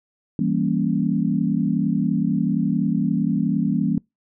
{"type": "chord", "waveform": "sine", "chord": "E diminished seventh", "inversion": "none", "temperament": "equal", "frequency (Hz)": [164.81, 196, 233.1, 277.2], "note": ["E3", "G3", "Bb3", "Db4"], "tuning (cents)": [0, 0, 0, 0], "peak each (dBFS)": [-24, -23, -23, -25], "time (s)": [0.39, 3.98], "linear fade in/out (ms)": 2, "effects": ["noise-tail reverb RT60 0.2 s tail -26 dB re dry"]}